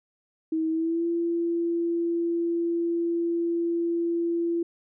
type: tone with pitch glide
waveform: sine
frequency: 320 to 339 Hz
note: D#4 to E4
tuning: +49 to +49 cents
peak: -23 dBFS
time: 0.52-4.63 s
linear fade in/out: 5 ms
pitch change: +100 cents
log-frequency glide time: 0.7-1.06 s
effects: none